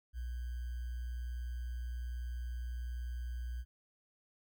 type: tone with sample-and-hold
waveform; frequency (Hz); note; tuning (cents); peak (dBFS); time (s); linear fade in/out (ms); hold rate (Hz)
sine; 60.6; B1; -32; -37; 0.13-3.65; 50; 1575
effects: none